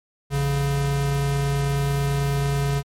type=tone pair together; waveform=square; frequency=56.53 / 140.4 Hz; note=A1 / C#3; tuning=+48 / +22 cents; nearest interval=octave + major third; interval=1574 cents; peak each=-30 / -21 dBFS; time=0.3-2.83 s; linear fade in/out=50 ms; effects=MP3 64 kbps